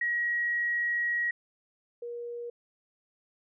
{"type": "tone pair in turn", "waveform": "sine", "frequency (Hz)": [1903, 475.8], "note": ["A#6", "A#4"], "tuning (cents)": [35, 35], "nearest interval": "2 octaves", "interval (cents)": 2400, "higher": "first", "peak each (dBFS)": [-26, -35], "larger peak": "first", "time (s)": [[0.01, 1.31], [2.02, 2.5]], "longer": "first", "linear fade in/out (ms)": 5, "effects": []}